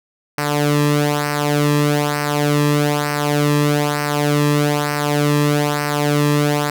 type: tone with flanger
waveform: sawtooth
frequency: 146.83 Hz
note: D3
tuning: in tune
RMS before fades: -17 dBFS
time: 0.38-6.7 s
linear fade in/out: 2 ms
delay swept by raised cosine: 0.28 to 1.38 ms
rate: 1.1 Hz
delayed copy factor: -0.7
effects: none